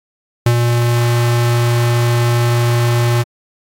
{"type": "tone with ADSR envelope", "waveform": "square", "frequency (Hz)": 119.3, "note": "A#2", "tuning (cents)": 41, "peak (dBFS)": -8, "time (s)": [0.46, 3.24], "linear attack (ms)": 3, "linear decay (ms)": 70, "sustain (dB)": -4, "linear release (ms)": 28, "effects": ["AAC 48 kbps"]}